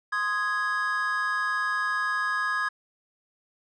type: chord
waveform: triangle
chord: Ab major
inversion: first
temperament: equal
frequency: 1046.5 / 1244.5 / 1661.2 Hz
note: C6 / Eb6 / Ab6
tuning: 0 / 0 / 0 cents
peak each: -31 / -28 / -25 dBFS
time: 0.12-2.69 s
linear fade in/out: 10 ms
effects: resampled to 24000 Hz